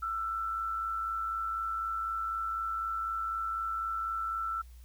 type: tone with amplitude modulation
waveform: sine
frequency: 1335 Hz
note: E6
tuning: 22 cents sharp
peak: -29 dBFS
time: 0.02-4.62 s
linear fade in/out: 10 ms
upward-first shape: sine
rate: 104 Hz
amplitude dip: 45%
effects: added 60 Hz sine -48 dBFS peak until 4.84 s + white hiss -65 dBFS RMS until 4.84 s